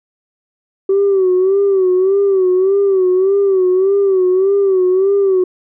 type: tone with vibrato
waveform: sine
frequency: 382.3 Hz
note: G4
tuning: 43 cents flat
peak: -8 dBFS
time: 0.89-5.44 s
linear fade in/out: 5 ms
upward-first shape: sine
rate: 1.7 Hz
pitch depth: 82 cents each way
effects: tanh soft clip ceiling -6 dBFS